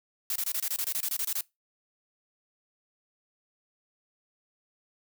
blue noise bursts, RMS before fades -30 dBFS, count 14, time 0.3-1.41 s, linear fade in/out 2 ms, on 57 ms, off 24 ms, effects noise-tail reverb RT60 0.2 s tail -22 dB re dry

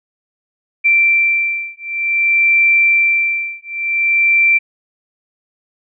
sine beating tone pair, 2349 / 2349.54 Hz, D7 / D7, 0 / 0 cents, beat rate 0.54 Hz, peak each -14 dBFS, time 0.84-4.59 s, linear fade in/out 20 ms, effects none

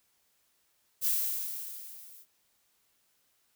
violet noise with level ramp, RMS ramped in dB -26 to -54 dBFS, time 1.01-2.26 s, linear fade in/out 50 ms, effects white hiss -72 dBFS RMS until 3.55 s

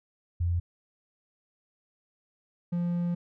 sine / triangle tone pair in turn, 86.5 / 173.8 Hz, F2 / F3, -16 / -8 cents, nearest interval octave, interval 1208 cents, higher second, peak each -24 dBFS, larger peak neither, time 0.4-0.6 / 2.72-3.15 s, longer second, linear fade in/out 10 ms, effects none

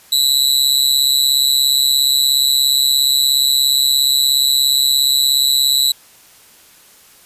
sawtooth tone with amplitude modulation, 3951 Hz, B7, in tune, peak -4 dBFS, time 0.12-5.92 s, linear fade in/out 5 ms, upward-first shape sine, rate 137 Hz, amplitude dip 100%, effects white hiss -46 dBFS RMS until 7.25 s + resampled to 32000 Hz

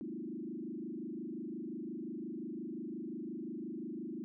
sine tone with frequency modulation, 275 Hz, C#4, 14 cents flat, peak -39 dBFS, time 0.01-4.24 s, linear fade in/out 0 ms, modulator 25.7 Hz, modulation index 2.9, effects none

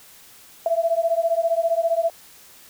sine beating tone pair, 659.3 / 674.3 Hz, E5 / E5, 0 / +39 cents, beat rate 15 Hz, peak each -21 / -21 dBFS, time 0.66-2.1 s, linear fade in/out 2 ms, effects white hiss -48 dBFS RMS until 2.69 s

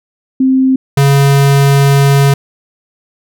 sine / square tone pair in turn, 262.4 / 139.48 Hz, C4 / C#3, +5 / +11 cents, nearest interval major seventh, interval 1094 cents, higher first, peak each -6 dBFS, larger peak neither, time 0.4-0.76 / 0.97-2.34 s, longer second, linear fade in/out 5 ms, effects none

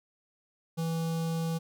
square tone with notch filter, 164.2 Hz, E3, 6 cents flat, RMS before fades -31 dBFS, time 0.77-1.59 s, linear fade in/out 20 ms, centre 1900 Hz, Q 1.1, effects none

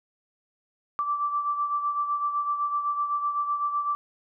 sine beating tone pair, 1166 / 1173.9 Hz, D6 / D6, -13 / -1 cents, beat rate 7.9 Hz, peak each -25 / -33 dBFS, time 0.99-3.95 s, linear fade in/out 0 ms, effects none

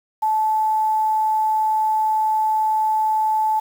sine tone with quantisation, 869 Hz, A5, 22 cents flat, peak -16 dBFS, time 0.22-3.6 s, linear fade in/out 10 ms, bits 7, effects none

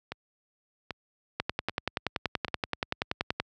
two click trains, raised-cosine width 0.3 ms, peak -11 / -18 dBFS, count 22 / 4, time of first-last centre 1.4-3.4 / 0.12-2.482 s, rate 10.5 / 1.27 Hz, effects high-pass 60 Hz 12 dB/octave

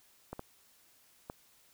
clicks, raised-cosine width 1 ms, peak -26 dBFS, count 3, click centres 0.33 / 0.394 / 1.299 s, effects white hiss -65 dBFS RMS until 1.73 s

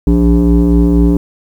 sine tone with frequency modulation, 174.61 Hz, F3, in tune, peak -4 dBFS, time 0.07-1.17 s, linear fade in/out 2 ms, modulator 115 Hz, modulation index 1.5, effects tanh soft clip ceiling -4 dBFS + 7-bit

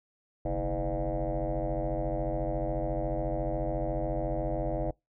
sine tone with frequency modulation, 321.9 Hz, E4, 41 cents flat, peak -27 dBFS, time 0.45-4.91 s, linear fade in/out 5 ms, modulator 94 Hz, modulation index 4.1, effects noise-tail reverb RT60 0.2 s tail -25 dB re dry + tanh soft clip ceiling -23 dBFS

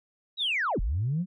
sine linear two-way sweep, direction down then up, 3953 to 32.98 to 190.8 Hz, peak -24 dBFS, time 0.37-1.26 s, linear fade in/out 50 ms, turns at 0.8 s, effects tanh soft clip ceiling -20 dBFS

